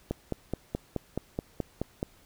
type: click train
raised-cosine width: 2 ms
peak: -16 dBFS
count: 10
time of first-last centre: 0.11-2.029 s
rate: 4.69 Hz
effects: pink hiss -60 dBFS RMS until 2.25 s